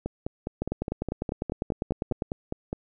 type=two click trains; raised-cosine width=2 ms; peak=-14 / -16 dBFS; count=17 / 14; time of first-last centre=0.62-2.222 / 0.06-2.729 s; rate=9.99 / 4.87 Hz; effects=none